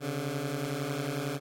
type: beating tone pair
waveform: 15% pulse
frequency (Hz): 134.1 / 145.1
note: C3 / D3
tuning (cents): +43 / -21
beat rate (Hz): 11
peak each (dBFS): -29 / -27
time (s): 0-1.4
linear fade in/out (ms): 50
effects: AAC 48 kbps